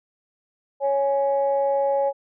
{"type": "tone pair together", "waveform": "sine", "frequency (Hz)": [554.4, 833.1], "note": ["C#5", "G#5"], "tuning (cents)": [0, 5], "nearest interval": "perfect fifth", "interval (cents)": 705, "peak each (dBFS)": [-19, -24], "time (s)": [0.8, 2.13], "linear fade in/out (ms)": 50, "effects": ["tanh soft clip ceiling -11 dBFS"]}